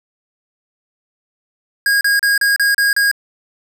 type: tone bursts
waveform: square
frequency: 1634 Hz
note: G#6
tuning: 29 cents flat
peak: -12 dBFS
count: 7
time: 1.86-3.114 s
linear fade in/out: 2 ms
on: 150 ms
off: 34 ms
effects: 9-bit